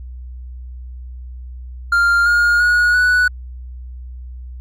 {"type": "tone with pitch steps", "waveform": "triangle", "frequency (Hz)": [1396.9, 1423.8, 1451.2, 1479.1], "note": ["F6", "F6", "F#6", "F#6"], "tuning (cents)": [0, 33, -34, -1], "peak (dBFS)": -9, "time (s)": [1.92, 3.28], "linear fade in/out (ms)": 5, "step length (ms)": 340, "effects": ["added 62 Hz sine -29 dBFS peak until 4.6 s"]}